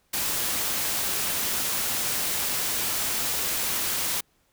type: noise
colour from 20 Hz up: white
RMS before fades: -27 dBFS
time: 0.13-4.21 s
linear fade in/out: 10 ms
effects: pink hiss -67 dBFS RMS until 4.52 s